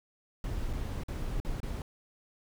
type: noise with dropouts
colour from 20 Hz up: brown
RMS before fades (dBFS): -34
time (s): 0.44-1.82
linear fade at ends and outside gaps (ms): 1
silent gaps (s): 0.73-0.734 / 1.035-1.083 / 1.401-1.448 / 1.603-1.631
effects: none